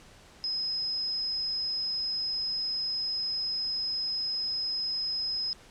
sine tone, 5090 Hz, D#8, 39 cents sharp, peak -28 dBFS, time 0.44-5.53 s, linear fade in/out 0 ms, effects pink hiss -54 dBFS RMS until 5.7 s + low-pass 8000 Hz 12 dB/octave

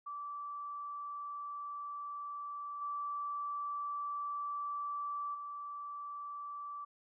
sine tone with level steps, 1161 Hz, D6, 20 cents flat, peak -40 / -36 / -41 dBFS, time 0.06-6.85 s, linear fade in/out 10 ms, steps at 2.81 / 5.34 s, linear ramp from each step 10 ms, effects none

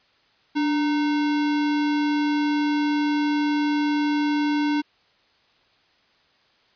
sine tone with sample-and-hold, 293.7 Hz, D4, in tune, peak -19 dBFS, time 0.55-4.82 s, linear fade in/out 20 ms, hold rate 1225 Hz, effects white hiss -61 dBFS RMS until 6.75 s + resampled to 11025 Hz

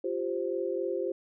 sine chord, F suspended second, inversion none, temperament just, 349.2 / 392.9 / 523.8 Hz, F4 / G4 / C5, 0 / +4 / +2 cents, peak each -33 dBFS, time 0.04-1.12 s, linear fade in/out 5 ms, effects none

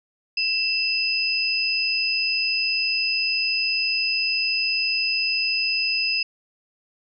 sine tone pair together, 2666 / 5019 Hz, E7 / D#8, +19 / +14 cents, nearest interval major seventh, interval 1095 cents, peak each -23 dBFS, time 0.37-6.23 s, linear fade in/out 5 ms, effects none

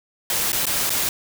white noise with dropouts, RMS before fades -22 dBFS, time 0.3-1.09 s, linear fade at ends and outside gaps 1 ms, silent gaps 0.519-0.529 / 0.655-0.667 / 0.895-0.903 s, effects none

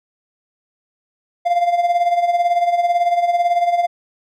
triangle tone with tremolo, 697 Hz, F5, 4 cents flat, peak -9 dBFS, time 1.45-3.87 s, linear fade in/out 20 ms, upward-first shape sine, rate 18 Hz, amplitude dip 65%, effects none

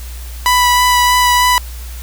sawtooth tone with vibrato, 987.8 Hz, B5, in tune, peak -5 dBFS, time 0.46-1.58 s, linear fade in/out 0 ms, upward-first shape sine, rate 3.2 Hz, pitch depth 11 cents each way, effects added 60 Hz sine -25 dBFS peak until 2.02 s + white hiss -36 dBFS RMS until 2.02 s

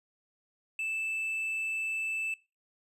sine tone with hard clipping, 2637 Hz, E7, in tune, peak -32 dBFS, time 0.79-2.34 s, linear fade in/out 2 ms, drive 3 dB, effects noise-tail reverb RT60 0.3 s tail -22 dB re dry + resampled to 32000 Hz

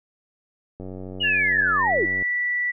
click train, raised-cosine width 2 ms, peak -23 dBFS, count 134, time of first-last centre 0.8-2.224 s, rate 93.4 Hz
sine linear sweep, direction down, 2942 to 277.2 Hz, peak -20 dBFS, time 1.2-2.06 s, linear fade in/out 20 ms
sine tone with pitch glide, 1716 to 1959.8 Hz, A6 to B6, -44 to -14 cents, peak -21 dBFS, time 1.23-2.72 s, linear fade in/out 20 ms, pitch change +230 cents, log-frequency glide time 1.76-1.91 s
effects none

